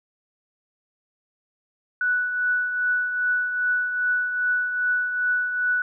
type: tone with tremolo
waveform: sine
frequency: 1480 Hz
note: F#6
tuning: in tune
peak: -18 dBFS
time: 2.01-5.82 s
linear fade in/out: 2 ms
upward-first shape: triangle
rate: 2.5 Hz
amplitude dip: 55%
effects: none